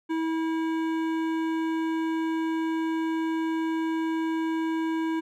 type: tone with hard clipping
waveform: sine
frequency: 323.5 Hz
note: E4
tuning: 32 cents flat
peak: -27 dBFS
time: 0.09-5.21 s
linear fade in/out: 20 ms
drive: 14 dB
effects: none